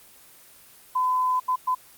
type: tone bursts at uneven times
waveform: sine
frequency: 1013 Hz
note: B5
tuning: 44 cents sharp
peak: -20 dBFS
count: 3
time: 0.95-1.4 / 1.48-1.56 / 1.67-1.75 s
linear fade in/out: 10 ms
effects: white hiss -51 dBFS RMS until 1.97 s + Opus 24 kbps